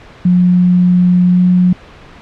sine tone with pitch glide, 179.2 to 180.45 Hz, F3 to F#3, +45 to -43 cents, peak -6 dBFS, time 0.25-1.73 s, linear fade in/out 5 ms, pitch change +12 cents, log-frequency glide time 1.32-1.39 s, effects pink hiss -37 dBFS RMS until 2.21 s + low-pass 3000 Hz 12 dB/octave

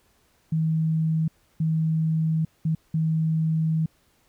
sine tone bursts at uneven times, 159.7 Hz, D#3, 45 cents sharp, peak -20 dBFS, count 4, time 0.52-1.28 / 1.6-2.45 / 2.65-2.75 / 2.94-3.86 s, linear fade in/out 5 ms, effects pink hiss -64 dBFS RMS until 4.28 s

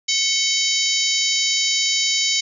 harmonic tone with a mistuned harmonic, 769 Hz, G5, 33 cents flat, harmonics 3 / 4 / 5 / 6 / 7 / 8 / 9, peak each -25 / -25 / -25 / -25 / -25 / -25 / -25 dBFS, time 0.08-2.41 s, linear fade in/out 10 ms, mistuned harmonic 3, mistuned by -79 cents, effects none

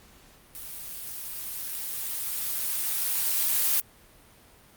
blue noise with level ramp, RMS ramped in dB -40 to -23 dBFS, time 0.55-3.8 s, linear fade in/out 0 ms, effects pink hiss -55 dBFS RMS until 4.76 s + Opus 48 kbps

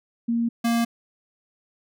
sine / square tone pair in turn, 233.1 / 233.1 Hz, A#3 / A#3, 0 / 0 cents, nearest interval unison, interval 0 cents, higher neither, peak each -20 dBFS, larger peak neither, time 0.28-0.49 / 0.64-0.85 s, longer neither, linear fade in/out 10 ms, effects none

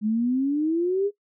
sine exponential sweep, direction up, 207.7 to 415.3 Hz, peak -20 dBFS, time 0.01-1.11 s, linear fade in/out 50 ms, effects noise-tail reverb RT60 0.1 s tail -19 dB re dry

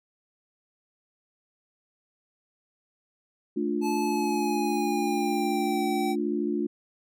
sine chord, D minor, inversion second, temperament just, 220.2 / 293.7 / 352.4 Hz, A3 / D4 / F4, +2 / 0 / +16 cents, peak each -30 / -29 / -29 dBFS, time 3.56-6.67 s, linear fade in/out 10 ms
square tone with pitch glide, 864 to 769.7 Hz, A5 to G5, -32 to -32 cents, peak -30 dBFS, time 3.81-6.16 s, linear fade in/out 50 ms, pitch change -200 cents, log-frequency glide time 4.01-5.85 s
effects none

